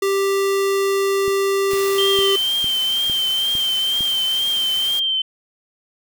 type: tone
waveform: square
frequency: 392.9 Hz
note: G4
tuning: 4 cents sharp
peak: -17 dBFS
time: 0.02-2.36 s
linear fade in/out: 5 ms
type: click train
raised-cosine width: 3 ms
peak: -20 dBFS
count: 7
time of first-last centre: 1.28-4.007 s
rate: 2.2 Hz
type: noise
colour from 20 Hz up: white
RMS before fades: -32 dBFS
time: 1.7-5 s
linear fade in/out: 10 ms
type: tone with vibrato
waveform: sine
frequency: 3136 Hz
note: G7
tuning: in tune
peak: -17 dBFS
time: 1.98-5.22 s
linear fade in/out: 5 ms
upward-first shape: triangle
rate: 2.1 Hz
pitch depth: 39 cents each way
effects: none